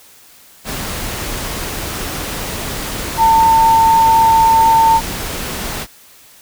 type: tone in noise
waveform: sine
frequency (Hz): 901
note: A5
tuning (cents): +41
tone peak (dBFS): -7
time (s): 3.17-5.01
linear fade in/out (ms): 50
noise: pink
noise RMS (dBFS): -23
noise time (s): 0.64-5.87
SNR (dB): +13
effects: white hiss -44 dBFS RMS until 6.41 s